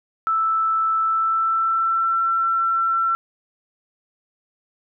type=tone with pitch glide; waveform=sine; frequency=1318.5 to 1347 Hz; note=E6 to E6; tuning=0 to +37 cents; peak=-17 dBFS; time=0.27-3.15 s; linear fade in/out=0 ms; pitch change=+37 cents; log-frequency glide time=1-2.2 s; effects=none